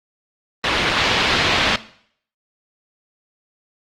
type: low-pass noise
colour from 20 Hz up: white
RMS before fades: -18 dBFS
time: 0.64-1.76 s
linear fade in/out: 2 ms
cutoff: 3900 Hz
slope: 24 dB/octave
effects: noise-tail reverb RT60 0.6 s tail -17 dB re dry + Opus 24 kbps